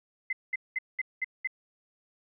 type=tone bursts; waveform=sine; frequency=2052 Hz; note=C7; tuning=34 cents flat; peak=-27 dBFS; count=6; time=0.3-1.474 s; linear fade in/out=5 ms; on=29 ms; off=200 ms; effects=none